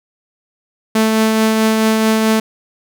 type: tone with tremolo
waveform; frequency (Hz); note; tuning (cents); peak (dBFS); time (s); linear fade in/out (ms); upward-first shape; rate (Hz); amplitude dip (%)
sawtooth; 220; A3; 0; -6; 0.95-2.4; 5; triangle; 4.6; 30
effects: none